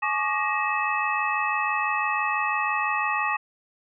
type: tone cluster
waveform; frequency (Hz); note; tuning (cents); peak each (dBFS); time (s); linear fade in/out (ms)
sine; 849 / 1116 / 1202 / 1884 / 2596; G#5 / C#6 / D6 / A#6 / E7; +38 / +11 / +40 / +18 / -27; -29; 0.02-3.37; 10
effects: none